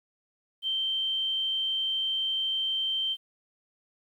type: tone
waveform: sine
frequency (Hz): 3127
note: G7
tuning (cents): -5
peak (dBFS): -26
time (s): 0.62-3.17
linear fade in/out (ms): 50
effects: 10-bit